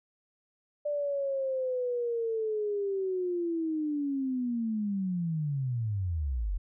sine linear sweep, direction down, 591 to 41.2 Hz, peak -28 dBFS, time 0.85-6.58 s, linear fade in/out 10 ms, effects none

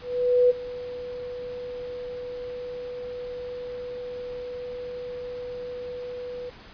sine tone with ADSR envelope, 493.9 Hz, B4, in tune, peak -14 dBFS, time 0.01-6.5 s, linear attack 490 ms, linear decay 19 ms, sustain -18 dB, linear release 10 ms, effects pink hiss -47 dBFS RMS until 6.73 s + resampled to 11025 Hz

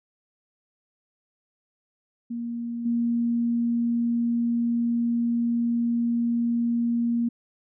sine tone with level steps, 235.3 Hz, A#3, 16 cents sharp, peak -28 / -21 dBFS, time 2.3-7.29 s, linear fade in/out 10 ms, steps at 2.85 s, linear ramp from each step 10 ms, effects none

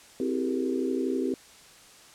sine tone cluster, 261.3 / 325.6 / 384.4 / 416.6 / 468.6 Hz, C4 / E4 / G4 / G#4 / A#4, -2 / -21 / -34 / +5 / +9 cents, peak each -29 / -33 / -30 / -36 / -37 dBFS, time 0.2-1.34 s, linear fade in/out 2 ms, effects white hiss -52 dBFS RMS until 2.14 s + low-pass 9000 Hz 12 dB/octave

